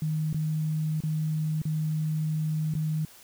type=tone with dropouts; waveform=sine; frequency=155.56 Hz; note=D#3; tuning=in tune; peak=-25 dBFS; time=0.02-3.05 s; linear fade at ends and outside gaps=2 ms; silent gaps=0.329-0.344 / 1.005-1.036 / 1.618-1.653 / 2.739-2.751 s; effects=white hiss -52 dBFS RMS until 3.23 s